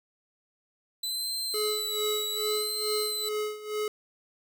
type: tone with vibrato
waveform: sawtooth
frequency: 4000 Hz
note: B7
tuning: 21 cents sharp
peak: -27 dBFS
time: 1.03-3.29 s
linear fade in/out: 5 ms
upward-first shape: sine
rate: 0.68 Hz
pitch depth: 52 cents each way
type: tone with tremolo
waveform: square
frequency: 424.3 Hz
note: G#4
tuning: 37 cents sharp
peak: -28 dBFS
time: 1.54-3.88 s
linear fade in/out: 2 ms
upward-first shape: sine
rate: 2.3 Hz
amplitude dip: 80%
effects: none